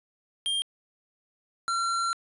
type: tone pair in turn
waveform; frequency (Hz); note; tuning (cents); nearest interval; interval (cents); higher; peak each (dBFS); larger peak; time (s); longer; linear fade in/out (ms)
square; 3200 / 1365; G7 / F6; +35 / -40; octave + minor third; 1475; first; -26; neither; 0.46-0.62 / 1.68-2.13; second; 0
effects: resampled to 24000 Hz + 10-bit